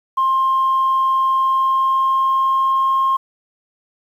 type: tone with pitch glide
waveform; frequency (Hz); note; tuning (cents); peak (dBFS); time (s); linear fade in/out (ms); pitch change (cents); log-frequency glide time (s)
sine; 1059 to 1068.2; C6 to C6; +21 to +36; -12; 0.17-3.17; 10; +15; 1.34-2.96
effects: tanh soft clip ceiling -10 dBFS + 8-bit